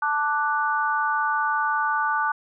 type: chord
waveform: sine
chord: D major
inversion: second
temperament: equal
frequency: 880 / 1174.7 / 1480 Hz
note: A5 / D6 / F#6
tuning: 0 / 0 / 0 cents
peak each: -25 dBFS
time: 0.02-2.32 s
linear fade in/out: 5 ms
effects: none